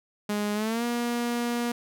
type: tone with pitch glide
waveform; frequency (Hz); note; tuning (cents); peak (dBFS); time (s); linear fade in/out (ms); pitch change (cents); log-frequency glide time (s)
sawtooth; 207.7 to 238.6; G#3 to A#3; 0 to +41; -22; 0.29-1.72; 5; +241; 0.54-0.84
effects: none